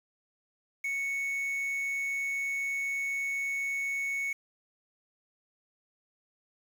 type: tone with quantisation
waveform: triangle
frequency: 2214 Hz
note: C#7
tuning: 3 cents flat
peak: -28 dBFS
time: 0.84-4.33 s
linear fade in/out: 5 ms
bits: 8
effects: none